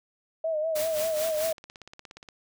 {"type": "tone with vibrato", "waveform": "sine", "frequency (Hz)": 630, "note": "D#5", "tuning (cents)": 21, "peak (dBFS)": -25, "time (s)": [0.44, 1.53], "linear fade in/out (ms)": 5, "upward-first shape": "sine", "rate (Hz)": 5.1, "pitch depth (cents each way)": 66}
{"type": "noise with tremolo", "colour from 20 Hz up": "white", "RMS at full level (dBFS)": -33, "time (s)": [0.75, 1.53], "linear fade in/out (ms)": 10, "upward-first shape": "sine", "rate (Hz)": 4.7, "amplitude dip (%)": 65}
{"type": "click train", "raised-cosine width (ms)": 0.2, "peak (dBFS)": -27, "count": 20, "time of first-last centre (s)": [1.17, 2.288], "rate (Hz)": 17}
{"effects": []}